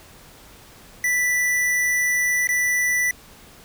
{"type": "tone with dropouts", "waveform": "square", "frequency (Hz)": 1975.5, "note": "B6", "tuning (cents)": 0, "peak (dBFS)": -19, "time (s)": [1.04, 3.11], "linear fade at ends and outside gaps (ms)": 2, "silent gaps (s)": [2.472, 2.489], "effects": ["pink hiss -47 dBFS RMS until 3.64 s"]}